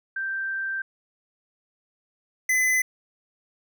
sine / square tone pair in turn, 1568 / 2021 Hz, G6 / B6, 0 / +39 cents, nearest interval major third, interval 439 cents, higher second, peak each -26 / -20 dBFS, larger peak second, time 0.16-0.82 / 2.49-2.82 s, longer first, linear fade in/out 5 ms, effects none

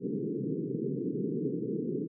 white band-pass noise, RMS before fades -33 dBFS, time 0-2.08 s, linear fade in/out 50 ms, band 130 to 450 Hz, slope 96 dB/octave, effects none

